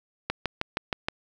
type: click train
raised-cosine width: 0.3 ms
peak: -10 dBFS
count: 6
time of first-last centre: 0.3-1.085 s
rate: 6.37 Hz
effects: 8-bit

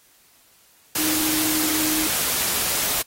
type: tone in noise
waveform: sine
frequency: 311.1 Hz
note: D#4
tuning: in tune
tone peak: -25 dBFS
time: 0.98-2.07 s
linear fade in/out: 5 ms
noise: white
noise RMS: -23 dBFS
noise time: 0.95-3.02 s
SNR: -5 dB
effects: white hiss -56 dBFS RMS until 3.06 s + AAC 48 kbps

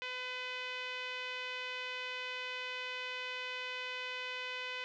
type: tone with low-pass filter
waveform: 5% pulse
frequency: 504 Hz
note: B4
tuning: 35 cents sharp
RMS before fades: -41 dBFS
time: 0.02-4.84 s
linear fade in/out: 0 ms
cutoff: 2700 Hz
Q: 1.9
effects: none

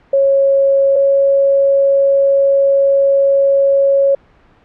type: tone pair in turn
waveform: sine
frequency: 549 / 552.2 Hz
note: C#5 / C#5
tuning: -17 / -7 cents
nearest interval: unison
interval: 10 cents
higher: second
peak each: -8 dBFS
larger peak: neither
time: 0.13-0.96 / 0.96-4.15 s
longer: second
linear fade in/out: 5 ms
effects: pink hiss -49 dBFS RMS until 4.64 s + low-pass 2000 Hz 12 dB/octave

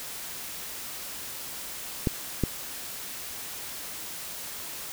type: clicks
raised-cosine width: 3 ms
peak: -10 dBFS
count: 2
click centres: 2.072 / 2.437 s
effects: white hiss -38 dBFS RMS until 4.92 s

